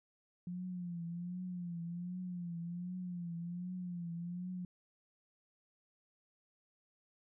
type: tone with vibrato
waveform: sine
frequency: 175.6 Hz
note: F3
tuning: 10 cents sharp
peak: -39 dBFS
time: 0.47-4.65 s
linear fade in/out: 2 ms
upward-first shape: triangle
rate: 1.3 Hz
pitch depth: 80 cents each way
effects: none